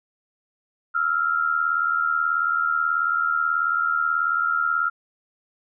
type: tone pair together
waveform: sine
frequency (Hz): 1318.5 / 1396.9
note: E6 / F6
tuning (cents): 0 / 0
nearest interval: minor second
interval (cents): 100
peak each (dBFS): -24 / -21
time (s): 0.94-4.9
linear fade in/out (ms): 20
effects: none